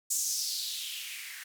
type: noise with band-pass filter sweep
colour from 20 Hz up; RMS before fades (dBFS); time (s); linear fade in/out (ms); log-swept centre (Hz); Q
violet; -35; 0.1-1.44; 10; 7300 to 1700; 3.7
effects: none